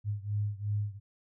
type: beating tone pair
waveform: sine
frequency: 102.6 / 105.4 Hz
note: G#2 / G#2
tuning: -21 / +26 cents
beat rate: 2.8 Hz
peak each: -32 / -34 dBFS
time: 0.04-1 s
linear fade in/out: 50 ms
effects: none

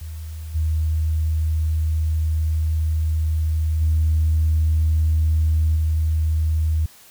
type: tone with level steps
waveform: sine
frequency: 78.8 Hz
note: D#2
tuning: 23 cents sharp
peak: -29 / -17 / -14 / -16 dBFS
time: 0.01-6.86 s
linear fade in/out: 5 ms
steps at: 0.54 / 3.8 / 5.75 s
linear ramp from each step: 20 ms
effects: tanh soft clip ceiling -10 dBFS + white hiss -48 dBFS RMS until 7.1 s

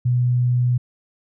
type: tone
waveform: sine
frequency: 123.47 Hz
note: B2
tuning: in tune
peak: -15 dBFS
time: 0.05-0.78 s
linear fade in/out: 10 ms
effects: none

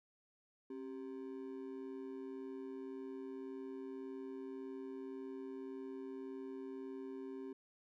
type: ring-modulated tone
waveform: triangle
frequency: 329.8 Hz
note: E4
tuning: 1 cent sharp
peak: -39 dBFS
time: 0.7-7.53 s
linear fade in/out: 5 ms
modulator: 60.9 Hz
effects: none

